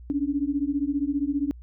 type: beating tone pair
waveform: sine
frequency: 277.2 / 292.2 Hz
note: C#4 / D4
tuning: 0 / -9 cents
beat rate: 15 Hz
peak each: -26 dBFS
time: 0.1-1.51 s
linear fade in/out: 0 ms
effects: added 60 Hz sine -41 dBFS peak until 1.62 s